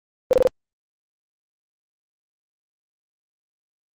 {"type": "tone bursts", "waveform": "sine", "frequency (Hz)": 512, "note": "C5", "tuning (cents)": -38, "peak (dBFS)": -11, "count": 4, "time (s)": [0.31, 0.472], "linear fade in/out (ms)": 0, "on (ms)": 21, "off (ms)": 26, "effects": ["Opus 24 kbps"]}